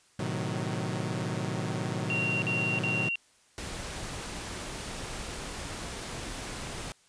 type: chord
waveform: sawtooth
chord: A diminished seventh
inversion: none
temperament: equal with one note detuned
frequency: 110 / 128.49 / 155.56 / 185 Hz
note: A2 / C3 / Eb3 / Gb3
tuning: 0 / -31 / 0 / 0 cents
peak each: -32 dBFS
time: 0.19-3.09 s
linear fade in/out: 5 ms
type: tone bursts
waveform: sine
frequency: 2755 Hz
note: F7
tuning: 24 cents flat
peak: -28 dBFS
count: 3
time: 2.1-3.156 s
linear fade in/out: 0 ms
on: 320 ms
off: 48 ms
type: noise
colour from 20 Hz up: pink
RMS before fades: -38 dBFS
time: 3.58-6.92 s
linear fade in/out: 0 ms
effects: white hiss -63 dBFS RMS until 7.08 s + resampled to 22050 Hz